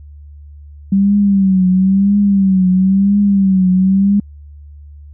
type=tone with vibrato; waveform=sine; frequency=193.6 Hz; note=G3; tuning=21 cents flat; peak=-8 dBFS; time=0.92-4.2 s; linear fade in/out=5 ms; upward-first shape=triangle; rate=0.99 Hz; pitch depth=100 cents each way; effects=added 73 Hz sine -33 dBFS peak until 5.13 s